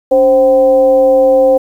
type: tone with frequency modulation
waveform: sine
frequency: 526 Hz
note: C5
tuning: 9 cents sharp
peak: -5 dBFS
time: 0.11-1.58 s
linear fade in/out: 10 ms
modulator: 243 Hz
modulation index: 0.46
effects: 7-bit